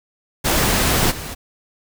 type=noise with level steps; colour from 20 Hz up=pink; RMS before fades=-17 / -30 dBFS; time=0.44-1.35 s; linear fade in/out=20 ms; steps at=1.1 s; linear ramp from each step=20 ms; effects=none